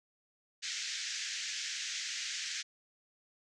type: band-pass noise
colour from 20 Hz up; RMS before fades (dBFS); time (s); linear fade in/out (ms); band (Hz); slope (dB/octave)
white; -39; 0.62-2.63; 20; 1600 to 6900; 48
effects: none